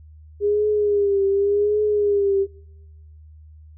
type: tone with vibrato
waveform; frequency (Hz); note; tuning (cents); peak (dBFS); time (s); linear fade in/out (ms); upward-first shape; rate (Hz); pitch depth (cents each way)
sine; 407.3; G#4; -34; -16; 0.4-2.47; 50; triangle; 0.88; 71
effects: noise-tail reverb RT60 1.0 s tail -25 dB re dry + added 77 Hz sine -42 dBFS peak until 3.77 s